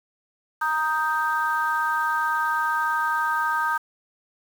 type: chord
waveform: sine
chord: Eb major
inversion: second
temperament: equal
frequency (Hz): 932.3 / 1244.5 / 1568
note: Bb5 / Eb6 / G6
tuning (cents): 0 / 0 / 0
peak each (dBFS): -25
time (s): 0.61-3.78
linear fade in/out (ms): 10
effects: tanh soft clip ceiling -11 dBFS + 7-bit